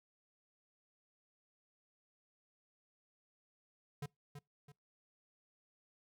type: tone with echo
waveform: square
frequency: 144.5 Hz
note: D3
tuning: 28 cents flat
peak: -40 dBFS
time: 4.02-4.06 s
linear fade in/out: 5 ms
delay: 330 ms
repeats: 2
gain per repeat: -8 dB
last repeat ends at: 4.72 s
effects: noise-tail reverb RT60 0.2 s tail -25 dB re dry